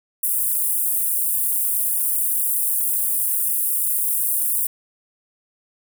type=high-pass noise; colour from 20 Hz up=pink; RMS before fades=-21 dBFS; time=0.23-4.67 s; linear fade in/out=5 ms; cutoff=9300 Hz; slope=48 dB/octave; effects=none